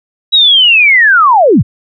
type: linear sweep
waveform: sine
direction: down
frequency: 3900 to 67 Hz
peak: -3 dBFS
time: 0.32-1.63 s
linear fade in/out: 20 ms
effects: none